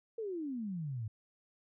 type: exponential sweep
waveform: sine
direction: down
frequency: 466.2 to 103.1 Hz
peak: -36 dBFS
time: 0.18-1.08 s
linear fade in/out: 5 ms
effects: none